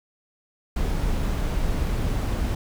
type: noise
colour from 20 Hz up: brown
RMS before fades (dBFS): -24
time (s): 0.76-2.55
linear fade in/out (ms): 5
effects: none